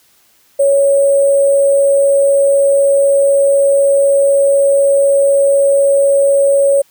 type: tone with sample-and-hold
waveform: sine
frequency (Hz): 556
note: C#5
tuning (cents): +5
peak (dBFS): -7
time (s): 0.59-6.82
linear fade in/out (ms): 10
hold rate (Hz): 8820
effects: white hiss -52 dBFS RMS until 6.9 s